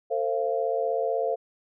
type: tone cluster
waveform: sine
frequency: 451.2 / 527 / 686 Hz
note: A4 / C5 / F5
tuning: +44 / +12 / -31 cents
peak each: -28 dBFS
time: 0.1-1.36 s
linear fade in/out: 20 ms
effects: none